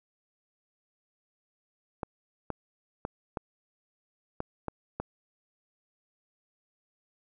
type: clicks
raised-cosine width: 1 ms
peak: -18 dBFS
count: 7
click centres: 2.032 / 2.503 / 3.051 / 3.372 / 4.404 / 4.683 / 5 s
effects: none